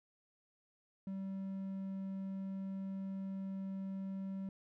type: tone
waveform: triangle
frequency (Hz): 192.9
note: G3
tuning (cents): -28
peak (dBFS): -37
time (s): 1.07-4.49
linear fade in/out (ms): 2
effects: none